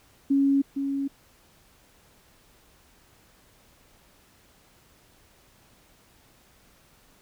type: tone with echo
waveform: sine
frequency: 276.5 Hz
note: C#4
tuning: 4 cents flat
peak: -18 dBFS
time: 0.3-0.62 s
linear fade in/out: 10 ms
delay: 460 ms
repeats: 1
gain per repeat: -7 dB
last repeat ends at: 1.08 s
effects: pink hiss -59 dBFS RMS until 7.21 s